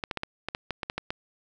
clicks, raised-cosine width 0.3 ms, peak -14 dBFS, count 11, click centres 0.038 / 0.112 / 0.173 / 0.234 / 0.486 / 0.549 / 0.707 / 0.832 / 0.899 / 0.98 / 1.105 s, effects none

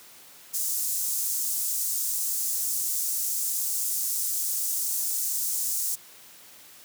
pink high-pass noise, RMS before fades -28 dBFS, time 0.53-5.96 s, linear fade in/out 20 ms, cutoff 6700 Hz, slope 24 dB/octave, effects white hiss -50 dBFS RMS until 6.84 s + high-pass 100 Hz 12 dB/octave

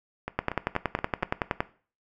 two click trains, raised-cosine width 0.5 ms, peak -16 / -9 dBFS, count 5 / 14, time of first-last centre 0.28-1.226 / 0.39-1.605 s, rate 4.23 / 10.7 Hz, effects noise-tail reverb RT60 0.4 s tail -17 dB re dry

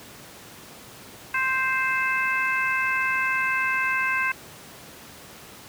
harmonic tone, 523.3 Hz, C5, in tune, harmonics 2 / 3 / 4 / 5, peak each -28 / -25 / -28 / -28 dBFS, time 1.34-4.32 s, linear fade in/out 5 ms, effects pink hiss -44 dBFS RMS until 5.68 s + high-pass 100 Hz 12 dB/octave

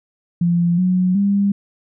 sine tone with pitch steps, 172.4 / 183 / 200.1 Hz, F3 / F#3 / G3, -22 / -19 / +36 cents, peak -13 dBFS, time 0.41-1.52 s, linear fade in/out 5 ms, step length 370 ms, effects none

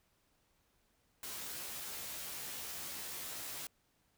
white noise with comb filter, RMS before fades -44 dBFS, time 1.23-3.67 s, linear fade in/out 2 ms, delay 14 ms, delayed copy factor +0.95, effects pink hiss -75 dBFS RMS until 4.17 s

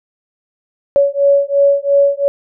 sine beating tone pair, 561 / 563.9 Hz, C#5 / C#5, +21 / +30 cents, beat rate 2.9 Hz, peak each -12 dBFS, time 0.96-2.28 s, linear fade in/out 0 ms, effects none

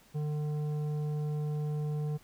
sine tone with tanh clipping, 150 Hz, D3, 37 cents sharp, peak -32 dBFS, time 0.14-2.18 s, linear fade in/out 20 ms, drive 10 dB, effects pink hiss -61 dBFS RMS until 2.23 s

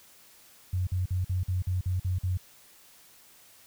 sine tone bursts, 91.7 Hz, F#2, 15 cents flat, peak -25 dBFS, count 9, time 0.73-2.374 s, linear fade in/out 5 ms, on 140 ms, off 48 ms, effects white hiss -56 dBFS RMS until 3.66 s

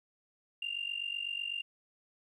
sine tone with amplitude modulation, 2794 Hz, F7, in tune, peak -30 dBFS, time 0.62-1.62 s, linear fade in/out 5 ms, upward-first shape sine, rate 48 Hz, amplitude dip 85%, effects tanh soft clip ceiling -27 dBFS + 12-bit

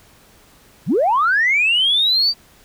sine linear sweep, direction up, 103.83 to 4699 Hz, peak -12 dBFS, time 0.86-2.34 s, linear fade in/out 50 ms, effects tanh soft clip ceiling -8 dBFS + pink hiss -50 dBFS RMS until 2.64 s

